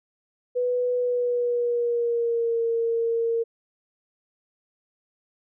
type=tone with pitch glide; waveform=sine; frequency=493.9 to 460.8 Hz; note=B4 to A#4; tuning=0 to -20 cents; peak=-21 dBFS; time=0.55-3.44 s; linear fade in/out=20 ms; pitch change=-120 cents; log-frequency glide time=0.96-2.61 s; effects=none